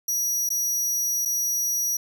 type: tone with dropouts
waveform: sawtooth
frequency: 5790 Hz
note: F#8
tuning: 38 cents flat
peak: -20 dBFS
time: 0.08-1.97 s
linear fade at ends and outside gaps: 5 ms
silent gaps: 0.491-0.503 / 1.252-1.256 s
effects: none